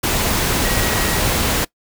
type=tone in noise; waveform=sine; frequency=1908 Hz; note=A#6; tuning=40 cents sharp; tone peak=-28 dBFS; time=0.64-1.19 s; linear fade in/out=10 ms; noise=pink; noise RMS=-18 dBFS; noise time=0.03-1.65 s; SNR=-13 dB; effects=noise-tail reverb RT60 0.1 s tail -22 dB re dry